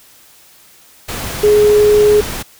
sine tone in noise, 418.8 Hz, G#4, 15 cents sharp, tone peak -6 dBFS, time 1.43-2.21 s, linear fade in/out 10 ms, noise pink, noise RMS -23 dBFS, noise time 1.08-2.43 s, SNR +14 dB, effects white hiss -45 dBFS RMS until 2.59 s

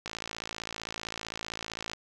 click train, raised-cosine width 0.2 ms, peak -18 dBFS, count 105, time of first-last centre 0.06-1.934 s, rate 55.5 Hz, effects none

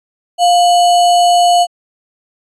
sine tone with sample-and-hold, 703 Hz, F5, 11 cents sharp, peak -6 dBFS, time 0.38-1.67 s, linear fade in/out 50 ms, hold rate 3675 Hz, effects resampled to 22050 Hz

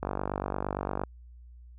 click train, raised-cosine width 1 ms, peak -16 dBFS, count 50, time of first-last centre 0.03-1.036 s, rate 48.7 Hz, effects added 60 Hz sine -47 dBFS peak until 1.78 s

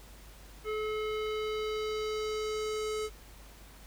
square tone with low-pass filter sweep, 430 Hz, A4, 40 cents flat, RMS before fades -34 dBFS, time 0.64-3.1 s, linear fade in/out 50 ms, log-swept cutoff 2300 to 8700 Hz, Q 1.4, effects added 50 Hz sine -51 dBFS peak until 3.86 s + pink hiss -55 dBFS RMS until 3.86 s

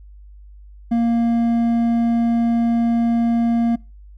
triangle tone with hard clipping, 233.1 Hz, A#3, in tune, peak -16 dBFS, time 0.91-3.76 s, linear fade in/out 10 ms, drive 9 dB, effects noise-tail reverb RT60 0.3 s tail -24 dB re dry + added 50 Hz sine -39 dBFS peak until 4.17 s

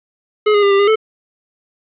square tone with pitch steps, 423.7 / 411.7 / 400.5 / 395.7 / 404.9 / 437.6 Hz, G#4 / G#4 / G4 / G4 / G#4 / A4, +35 / -15 / +37 / +16 / -44 / -9 cents, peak -10 dBFS, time 0.46-0.958 s, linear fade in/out 10 ms, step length 83 ms, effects resampled to 8000 Hz + 8-bit

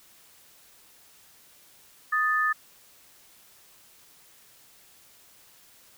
sine tone pair together, 1244.5 / 1760 Hz, D#6 / A6, 0 / 0 cents, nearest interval tritone, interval 600 cents, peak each -25 / -24 dBFS, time 2.12-2.53 s, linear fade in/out 10 ms, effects white hiss -56 dBFS RMS until 5.97 s

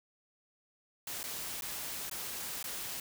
white noise with dropouts, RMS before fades -40 dBFS, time 1.07-3 s, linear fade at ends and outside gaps 2 ms, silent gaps 1.231-1.239 / 1.61-1.621 / 2.097-2.112 / 2.628-2.641 s, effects none

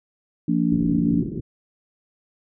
harmonic tone, 57.5 Hz, A#1, 23 cents flat, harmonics 3 / 4 / 5, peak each -22 / -22 / -22 dBFS, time 0.48-1.23 s, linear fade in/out 5 ms
white low-pass noise, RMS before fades -29 dBFS, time 0.71-1.41 s, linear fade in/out 10 ms, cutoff 360 Hz, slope 48 dB/octave
effects none

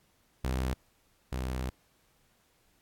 sawtooth tone pair in turn, 64.1 / 63.73 Hz, C2 / C2, -35 / -45 cents, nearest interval unison, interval 10 cents, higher first, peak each -25 / -28 dBFS, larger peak first, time 0.44-0.74 / 1.32-1.7 s, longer second, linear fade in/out 5 ms, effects pink hiss -69 dBFS RMS until 2.81 s + AAC 64 kbps

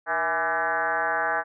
sine tone with frequency modulation, 1174.7 Hz, D6, in tune, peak -22 dBFS, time 0.06-1.44 s, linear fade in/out 50 ms, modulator 174 Hz, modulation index 3.3, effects none

